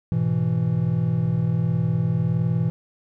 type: chord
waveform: triangle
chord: E major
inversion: first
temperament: equal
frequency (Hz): 103.83 / 123.47 / 164.81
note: G#2 / B2 / E3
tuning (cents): 0 / 0 / 0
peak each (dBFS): -26 / -21 / -20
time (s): 0.12-2.7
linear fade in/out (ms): 0
effects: none